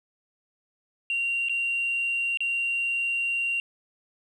sine tone with dropouts, 2762 Hz, F7, 20 cents flat, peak -23 dBFS, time 1.1-3.6 s, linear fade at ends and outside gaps 1 ms, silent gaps 1.486-1.495 / 2.373-2.405 s, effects tanh soft clip ceiling -20 dBFS + 10-bit

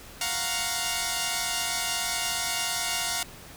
5% pulse chord, Gb major seventh, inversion third, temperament equal, 698.5 / 740 / 932.3 / 1108.7 Hz, F5 / Gb5 / Bb5 / Db6, 0 / 0 / 0 / 0 cents, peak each -19 / -22 / -20 / -25 dBFS, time 0.21-3.23 s, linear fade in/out 2 ms, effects pink hiss -46 dBFS RMS until 3.56 s

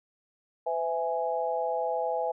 sine chord, E major, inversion second, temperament equal with one note detuned, 506.6 / 659.3 / 830.6 Hz, B4 / E5 / G#5, +44 / 0 / 0 cents, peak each -31 dBFS, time 0.66-2.32 s, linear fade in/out 10 ms, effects none

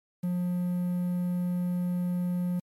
triangle tone with quantisation, 178.1 Hz, F3, 34 cents sharp, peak -24 dBFS, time 0.23-2.6 s, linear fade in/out 10 ms, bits 9, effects MP3 96 kbps

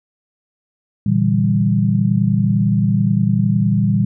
sine chord, E half-diminished seventh, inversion second, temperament equal, 116.54 / 146.83 / 164.81 / 196 Hz, Bb2 / D3 / E3 / G3, 0 / 0 / 0 / 0 cents, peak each -17 / -21 / -20 / -16 dBFS, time 1.06-4.05 s, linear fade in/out 5 ms, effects none

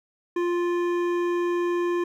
triangle tone with hard clipping, 349.2 Hz, F4, in tune, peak -24 dBFS, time 0.36-2.04 s, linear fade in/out 5 ms, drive 16 dB, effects none

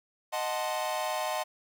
45% pulse chord, D# diminished seventh, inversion none, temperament equal, 622.3 / 740 / 880 / 1046.5 Hz, D#5 / F#5 / A5 / C6, 0 / 0 / 0 / 0 cents, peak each -34 / -35 / -36 / -37 dBFS, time 0.32-1.44 s, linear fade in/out 20 ms, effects none

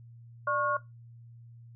sine tone cluster, 591 / 1098 / 1427 Hz, D5 / C#6 / F6, +11 / -17 / +37 cents, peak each -32 / -29 / -30 dBFS, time 0.47-0.77 s, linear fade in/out 5 ms, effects noise-tail reverb RT60 0.2 s tail -19 dB re dry + added 117 Hz sine -48 dBFS peak until 1.75 s

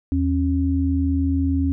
sine tone pair together, 81 / 272.5 Hz, E2 / C#4, -30 / -29 cents, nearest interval octave + major sixth, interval 2101 cents, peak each -20 dBFS, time 0.12-1.72 s, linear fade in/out 0 ms, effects none

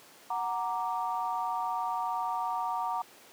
sine chord, Gb augmented, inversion none, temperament equal, 740 / 932.3 / 1174.7 Hz, Gb5 / Bb5 / D6, 0 / 0 / 0 cents, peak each -34 / -32 / -36 dBFS, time 0.3-3.02 s, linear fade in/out 5 ms, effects pink hiss -54 dBFS RMS until 3.32 s + high-pass 300 Hz 12 dB/octave

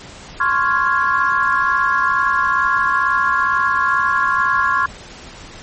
sine chord, Db major seventh, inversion third, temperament equal, 1046.5 / 1108.7 / 1396.9 / 1661.2 Hz, C6 / Db6 / F6 / Ab6, 0 / 0 / 0 / 0 cents, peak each -19 dBFS, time 0.4-4.86 s, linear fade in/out 5 ms, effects pink hiss -37 dBFS RMS until 5.62 s + MP3 32 kbps

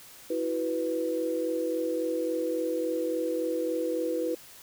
sine chord, E suspended second, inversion none, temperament equal with one note detuned, 326.4 / 370 / 493.9 Hz, E4 / F#4 / B4, -17 / 0 / 0 cents, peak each -31 / -35 / -29 dBFS, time 0.3-4.35 s, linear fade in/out 5 ms, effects white hiss -50 dBFS RMS until 4.62 s

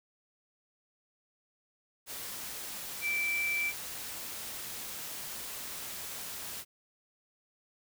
sine tone in noise, 2334 Hz, D7, 11 cents flat, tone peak -29 dBFS, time 3.01-3.73 s, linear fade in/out 50 ms, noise white, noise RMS -41 dBFS, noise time 2.06-6.65 s, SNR +9 dB, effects none

